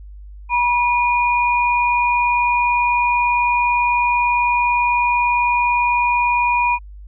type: tone pair together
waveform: sine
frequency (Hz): 968 / 2439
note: B5 / D#7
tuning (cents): -35 / -35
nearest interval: octave + major third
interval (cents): 1600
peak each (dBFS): -15 / -19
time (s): 0.49-6.79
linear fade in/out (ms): 50
effects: added 50 Hz sine -34 dBFS peak until 7.07 s